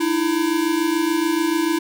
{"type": "tone pair together", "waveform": "square", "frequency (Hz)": [306.2, 333.1], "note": ["D#4", "E4"], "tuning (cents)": [-28, 18], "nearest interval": "minor second", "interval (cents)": 146, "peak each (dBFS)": [-23, -20], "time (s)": [0, 1.79], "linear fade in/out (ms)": 10, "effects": []}